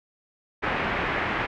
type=low-pass noise; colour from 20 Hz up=white; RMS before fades=-27 dBFS; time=0.62-1.47 s; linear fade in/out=20 ms; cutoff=2200 Hz; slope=24 dB/octave; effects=none